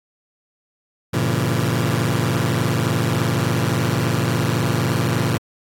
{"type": "chord", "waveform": "sawtooth", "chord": "G diminished seventh", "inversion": "none", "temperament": "just", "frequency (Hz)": [98, 117.6, 141.12, 169.34], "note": ["G2", "Bb2", "Db3", "Fb3"], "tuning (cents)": [0, 16, 31, 47], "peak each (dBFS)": [-23, -17, -19, -20], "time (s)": [1.13, 5.38], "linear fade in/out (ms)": 10, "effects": ["AAC 48 kbps"]}